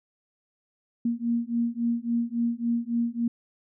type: beating tone pair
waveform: sine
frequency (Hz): 233.1 / 236.7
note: A#3 / A#3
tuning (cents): 0 / +27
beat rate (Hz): 3.6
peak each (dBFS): -27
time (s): 1.05-3.28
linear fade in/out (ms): 5
effects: none